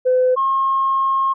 sine tone pair in turn, 508 / 1076.4 Hz, B4 / C6, +49 / +49 cents, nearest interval octave + minor second, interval 1300 cents, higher second, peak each -11 / -14 dBFS, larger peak first, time 0.05-0.36 / 0.36-1.34 s, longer second, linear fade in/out 20 ms, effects tanh soft clip ceiling -8 dBFS

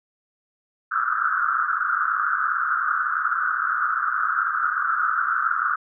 white band-pass noise, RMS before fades -23 dBFS, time 0.91-5.76 s, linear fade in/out 10 ms, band 1200 to 1500 Hz, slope 96 dB/octave, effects none

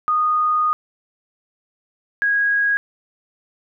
sine tone pair in turn, 1234 / 1647.2 Hz, D#6 / G#6, -15 / -15 cents, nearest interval perfect fourth, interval 500 cents, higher second, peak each -15 dBFS, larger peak neither, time 0.08-0.73 / 2.22-2.77 s, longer first, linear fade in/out 0 ms, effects none

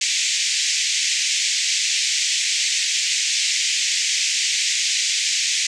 white band-pass noise, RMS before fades -21 dBFS, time 0.01-5.67 s, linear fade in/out 5 ms, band 2000 to 7500 Hz, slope 48 dB/octave, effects none

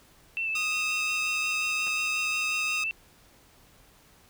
sine tone with vibrato, 2658 Hz, E7, 14 cents sharp, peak -27 dBFS, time 0.37-2.91 s, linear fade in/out 0 ms, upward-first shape sine, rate 5.6 Hz, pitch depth 25 cents each way
10% pulse tone, 1244.5 Hz, D#6, in tune, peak -23 dBFS, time 0.55-2.84 s, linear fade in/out 5 ms
clicks, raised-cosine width 0.5 ms, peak -30 dBFS, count 2, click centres 1.868 / 1.88 s
effects pink hiss -58 dBFS RMS until 4.29 s

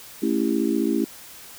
sine chord, A dominant seventh, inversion none, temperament just, 220 / 275 / 330 / 396 Hz, A3 / C#4 / E4 / G4, 0 / -14 / +2 / +18 cents, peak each -25 / -24 / -24 / -28 dBFS, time 0.22-1.05 s, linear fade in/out 10 ms, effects white hiss -43 dBFS RMS until 1.58 s

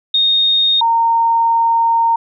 sine tone pair in turn, 3700 / 920.2 Hz, A#7 / A#5, -14 / -23 cents, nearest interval 2 octaves, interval 2409 cents, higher first, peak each -10 dBFS, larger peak neither, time 0.14-0.81 / 0.81-2.16 s, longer second, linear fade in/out 5 ms, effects none

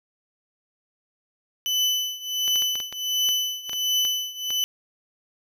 35% pulse tone with tremolo, 3000 Hz, F#7, 23 cents sharp, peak -17 dBFS, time 1.66-4.64 s, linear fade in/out 0 ms, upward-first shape triangle, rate 1.4 Hz, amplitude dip 90%
clicks, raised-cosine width 0.2 ms, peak -18 dBFS, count 11, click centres 2.479 / 2.558 / 2.622 / 2.755 / 2.802 / 2.926 / 3.289 / 3.695 / 3.732 / 4.051 / 4.505 s
effects none

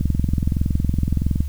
click train, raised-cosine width 5 ms, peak -7 dBFS, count 31, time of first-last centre 0.01-1.405 s, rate 21.5 Hz, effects added 72 Hz sine -23 dBFS peak until 1.48 s + white hiss -50 dBFS RMS until 1.48 s

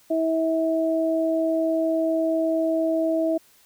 sine tone pair together, 323.7 / 648 Hz, E4 / E5, -31 / -30 cents, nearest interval octave, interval 1201 cents, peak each -23 / -22 dBFS, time 0.1-3.38 s, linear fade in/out 10 ms, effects white hiss -57 dBFS RMS until 3.65 s

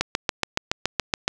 click train, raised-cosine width 0.2 ms, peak -3 dBFS, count 10, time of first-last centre 0.01-1.279 s, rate 7.09 Hz, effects none

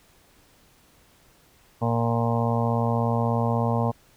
harmonic tone, 116.54 Hz, A#2, in tune, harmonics 1 / 2 / 4 / 5 / 6 / 7 / 8 / 9, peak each -24 / -27 / -30 / -31 / -32 / -32 / -33 / -34 dBFS, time 1.81-3.92 s, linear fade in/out 20 ms, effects pink hiss -58 dBFS RMS until 4.16 s

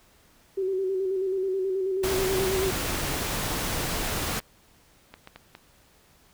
sine tone with vibrato, 380.6 Hz, F#4, 49 cents sharp, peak -24 dBFS, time 0.57-2.71 s, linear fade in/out 10 ms, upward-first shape square, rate 9.3 Hz, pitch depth 36 cents each way
pink noise, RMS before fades -29 dBFS, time 2.03-4.4 s, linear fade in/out 10 ms
clicks, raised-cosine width 0.3 ms, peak -26 dBFS, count 5, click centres 4.402 / 5.14 / 5.274 / 5.36 / 5.551 s
effects pink hiss -59 dBFS RMS until 6.33 s

